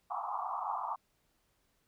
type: band-pass noise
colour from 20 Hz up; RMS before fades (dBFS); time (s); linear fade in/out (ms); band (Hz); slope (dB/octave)
white; -37; 0.1-0.96; 10; 710 to 1200; 96
effects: pink hiss -75 dBFS RMS until 1.87 s